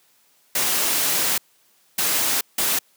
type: noise bursts at uneven times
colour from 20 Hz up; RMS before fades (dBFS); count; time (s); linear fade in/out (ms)
white; -21; 3; 0.55-1.38 / 1.98-2.41 / 2.58-2.79; 5
effects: white hiss -60 dBFS RMS until 2.96 s + high-pass 150 Hz 12 dB/octave